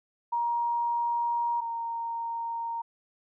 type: tone pair in turn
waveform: sine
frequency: 944 / 926.7 Hz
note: A#5 / A#5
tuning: +22 / -10 cents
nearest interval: unison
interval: 32 cents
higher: first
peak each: -25 / -30 dBFS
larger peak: first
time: 0.32-1.61 / 1.61-2.82 s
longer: first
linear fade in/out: 10 ms
effects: none